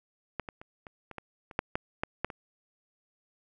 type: clicks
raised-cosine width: 0.5 ms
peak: -17 / -24 / -30 / -29 / -28 / -23 / -30 / -11 / -14 / -14 / -13 / -25 dBFS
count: 12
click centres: 0.397 / 0.488 / 0.615 / 0.868 / 1.113 / 1.183 / 1.512 / 1.591 / 1.755 / 2.035 / 2.246 / 2.302 s
effects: none